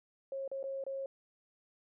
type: tone with dropouts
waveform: sine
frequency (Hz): 542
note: C#5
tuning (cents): -39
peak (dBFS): -36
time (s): 0.32-1.06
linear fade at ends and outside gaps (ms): 2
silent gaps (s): 0.478-0.515 / 0.629-0.639 / 0.839-0.865
effects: none